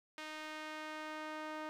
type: tone with band-pass filter sweep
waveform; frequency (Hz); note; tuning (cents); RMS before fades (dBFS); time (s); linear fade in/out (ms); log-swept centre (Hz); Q
sawtooth; 309.1; D#4; -11; -45; 0.18-1.69; 0; 2400 to 1100; 0.81
effects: 12-bit